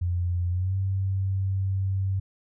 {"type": "tone with pitch glide", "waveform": "sine", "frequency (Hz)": [88.2, 96.18], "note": ["F2", "G2"], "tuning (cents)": [18, -32], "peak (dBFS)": -23, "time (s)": [0.01, 2.2], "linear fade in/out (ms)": 10, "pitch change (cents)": 150, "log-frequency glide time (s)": [0.5, 0.75], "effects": []}